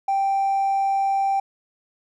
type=tone with hard clipping; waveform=triangle; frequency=784 Hz; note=G5; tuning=in tune; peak=-18 dBFS; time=0.08-1.4 s; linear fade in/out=5 ms; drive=2 dB; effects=none